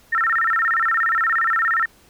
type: tone with vibrato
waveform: sine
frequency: 1568 Hz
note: G6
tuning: in tune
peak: -16 dBFS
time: 0.12-1.86 s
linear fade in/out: 10 ms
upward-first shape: square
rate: 17 Hz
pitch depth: 270 cents each way
effects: pink hiss -53 dBFS RMS until 2.09 s